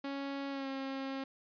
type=tone with pitch glide; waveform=sawtooth; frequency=277.2 to 269.5 Hz; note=C#4 to C#4; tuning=0 to -49 cents; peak=-33 dBFS; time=0.04-1.24 s; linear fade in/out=5 ms; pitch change=-49 cents; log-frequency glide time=0.5-0.68 s; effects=resampled to 11025 Hz